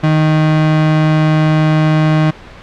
35% pulse tone, 155.56 Hz, D#3, in tune, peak -7 dBFS, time 0.03-2.31 s, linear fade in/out 10 ms, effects pink hiss -35 dBFS RMS until 2.62 s + low-pass 3000 Hz 12 dB/octave

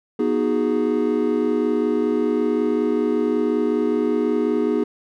triangle chord, G# minor seventh, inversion first, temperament equal with one note detuned, 241.9 / 311.1 / 370 / 415.3 Hz, B3 / D#4 / F#4 / G#4, -36 / 0 / 0 / 0 cents, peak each -21 / -21 / -24 / -20 dBFS, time 0.19-4.84 s, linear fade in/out 5 ms, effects none

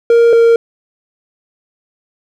triangle tone pair in turn, 466.9 / 462.9 Hz, A#4 / A#4, +3 / -12 cents, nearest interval unison, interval 15 cents, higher first, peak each -3 dBFS, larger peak neither, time 0.1-0.33 / 0.33-0.56 s, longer neither, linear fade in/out 2 ms, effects none

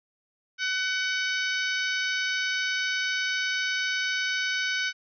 harmonic tone, 752 Hz, F#5, 28 cents sharp, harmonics 2 / 3 / 4 / 5 / 6 / 7 / 8, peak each -28 / -32 / -34 / -36 / -38 / -39 / -40 dBFS, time 0.58-4.93 s, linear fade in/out 50 ms, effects none

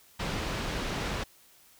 pink low-pass noise, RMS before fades -33 dBFS, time 0.19-1.24 s, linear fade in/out 10 ms, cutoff 4700 Hz, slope 12 dB/octave, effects white hiss -59 dBFS RMS until 1.79 s

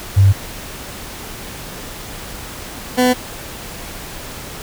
sine / 20% pulse tone pair in turn, 98 / 250.7 Hz, G2 / B3, 0 / +26 cents, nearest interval octave + major third, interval 1626 cents, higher second, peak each -6 dBFS, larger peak neither, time 0.16-0.33 / 2.97-3.14 s, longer neither, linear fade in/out 20 ms, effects pink hiss -31 dBFS RMS until 4.62 s

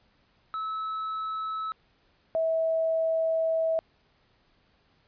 triangle / sine tone pair in turn, 1300 / 648.9 Hz, E6 / E5, -24 / -27 cents, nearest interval octave, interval 1203 cents, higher first, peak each -28 / -23 dBFS, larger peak second, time 0.54-1.72 / 2.35-3.79 s, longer second, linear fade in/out 0 ms, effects pink hiss -66 dBFS RMS until 5.07 s + resampled to 11025 Hz

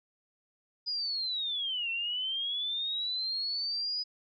sine linear two-way sweep, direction down then up, 4978 to 2690 to 4978 Hz, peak -30 dBFS, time 0.86-4.04 s, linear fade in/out 20 ms, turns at 1.9 s, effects MP3 48 kbps

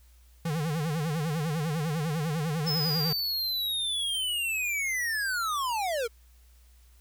square tone with vibrato, 156.4 Hz, D#3, 9 cents sharp, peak -28 dBFS, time 0.45-3.13 s, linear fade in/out 5 ms, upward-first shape sine, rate 10 Hz, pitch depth 140 cents each way
square linear sweep, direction down, 5260 to 434.4 Hz, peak -28 dBFS, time 2.66-6.08 s, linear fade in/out 20 ms
effects added 60 Hz sine -54 dBFS peak until 7 s + white hiss -65 dBFS RMS until 7 s

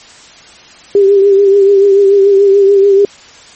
sine tone with vibrato, 396.7 Hz, G4, 21 cents sharp, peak -3 dBFS, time 0.95-3.05 s, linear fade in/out 2 ms, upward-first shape triangle, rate 6.9 Hz, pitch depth 49 cents each way, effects white hiss -37 dBFS RMS until 3.55 s + MP3 32 kbps

